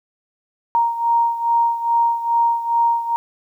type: beating tone pair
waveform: sine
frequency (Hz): 932.3 / 934.7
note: A#5 / A#5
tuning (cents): 0 / +4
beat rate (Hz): 2.4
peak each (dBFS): -16 / -21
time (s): 0.75-3.16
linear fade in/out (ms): 0
effects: 9-bit